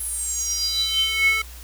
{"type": "tone with high-pass filter sweep", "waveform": "square", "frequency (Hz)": 440, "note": "A4", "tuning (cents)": 0, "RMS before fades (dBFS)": -23, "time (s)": [0, 1.42], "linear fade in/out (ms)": 5, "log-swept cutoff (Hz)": [11000, 1800], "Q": 9.4, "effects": ["added 60 Hz sine -38 dBFS peak until 1.63 s", "white hiss -44 dBFS RMS until 1.63 s"]}